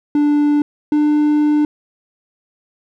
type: tone pair in turn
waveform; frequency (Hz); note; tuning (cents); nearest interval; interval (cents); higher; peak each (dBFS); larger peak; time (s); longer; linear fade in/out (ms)
triangle; 293.7 / 298.5; D4 / D4; 0 / +28; unison; 28; second; -9; neither; 0.15-0.62 / 0.92-1.65; second; 2
effects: none